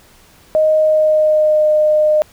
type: tone with pitch glide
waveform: sine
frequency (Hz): 622.3 to 610.6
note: D#5 to D#5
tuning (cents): 0 to -33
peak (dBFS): -9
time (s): 0.55-2.22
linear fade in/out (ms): 0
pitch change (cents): -33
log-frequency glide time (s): 0.78-1.7
effects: pink hiss -47 dBFS RMS until 2.32 s